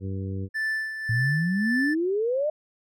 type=harmonic tone; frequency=96.2 Hz; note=G2; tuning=32 cents flat; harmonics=1 / 2 / 3 / 4 / 5; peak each=-29 / -35 / -39 / -41 / -43 dBFS; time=0-0.49 s; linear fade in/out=50 ms
type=tone with tremolo; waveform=triangle; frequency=1760 Hz; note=A6; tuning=in tune; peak=-22 dBFS; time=0.54-1.95 s; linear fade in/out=20 ms; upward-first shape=sine; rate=1.8 Hz; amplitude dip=60%
type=exponential sweep; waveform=sine; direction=up; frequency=110 to 624 Hz; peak=-22 dBFS; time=1.09-2.5 s; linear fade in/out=5 ms
effects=none